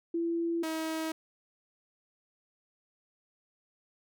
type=tone pair in turn; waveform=sine / sawtooth; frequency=336.2 / 319.4 Hz; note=E4 / D#4; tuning=+34 / +45 cents; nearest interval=minor second; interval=89 cents; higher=first; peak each=-28 dBFS; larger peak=neither; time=0.14-0.63 / 0.63-1.12 s; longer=neither; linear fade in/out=5 ms; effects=none